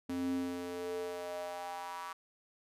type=tone with high-pass filter sweep; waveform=square; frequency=88.1 Hz; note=F2; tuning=16 cents sharp; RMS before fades=-39 dBFS; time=0.09-2.13 s; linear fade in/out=5 ms; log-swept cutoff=220 to 1100 Hz; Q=4.9; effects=resampled to 32000 Hz